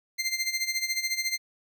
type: tone with tremolo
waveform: 20% pulse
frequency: 2090 Hz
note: C7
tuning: 2 cents flat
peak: -19 dBFS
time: 0.18-1.38 s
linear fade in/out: 20 ms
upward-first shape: sine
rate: 14 Hz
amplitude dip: 75%
effects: none